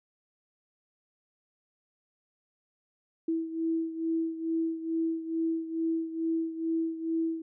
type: beating tone pair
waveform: sine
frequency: 326.2 / 328.5 Hz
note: E4 / E4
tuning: -18 / -6 cents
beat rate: 2.3 Hz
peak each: -29 / -34 dBFS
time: 3.28-7.42 s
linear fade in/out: 5 ms
effects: none